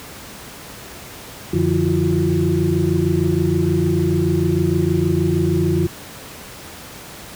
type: tone cluster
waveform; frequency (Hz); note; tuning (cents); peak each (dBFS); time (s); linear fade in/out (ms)
sine; 90.7 / 147.3 / 173.3 / 333.5 / 360.1; F#2 / D3 / F3 / E4 / F#4; -34 / +6 / -13 / +20 / -47; -21; 1.53-5.87; 5
effects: pink hiss -36 dBFS RMS until 7.35 s + high-pass 60 Hz 12 dB/octave